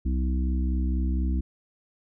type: harmonic tone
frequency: 64.2 Hz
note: C2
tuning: 32 cents flat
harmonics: 1 / 3 / 4 / 5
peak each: -23 / -33 / -35 / -37 dBFS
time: 0.05-1.41 s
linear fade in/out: 10 ms
effects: none